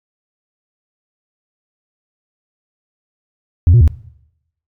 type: tone with pitch steps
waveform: sine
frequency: 85.7 / 119.5 / 78 Hz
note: F2 / A#2 / D#2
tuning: -32 / +43 / +5 cents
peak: -3 dBFS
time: 3.67-3.877 s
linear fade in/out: 0 ms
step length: 69 ms
effects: noise-tail reverb RT60 0.8 s tail -21 dB re dry + tanh soft clip ceiling -3 dBFS